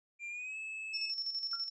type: tone with pitch glide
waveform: triangle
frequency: 2385 to 2601 Hz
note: D7 to E7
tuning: +26 to -24 cents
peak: -38 dBFS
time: 0.19-1.13 s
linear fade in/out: 50 ms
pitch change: +150 cents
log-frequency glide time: 0.29-0.57 s
type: tone with tremolo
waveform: sine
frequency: 5400 Hz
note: E8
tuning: 41 cents sharp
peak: -33 dBFS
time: 0.93-1.7 s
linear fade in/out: 20 ms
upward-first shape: square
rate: 12 Hz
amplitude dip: 55%
type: tone with exponential decay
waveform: sine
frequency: 1378 Hz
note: F6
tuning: 24 cents flat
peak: -38 dBFS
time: 1.53-1.68 s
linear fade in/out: 2 ms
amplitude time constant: 32 ms
effects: resampled to 24000 Hz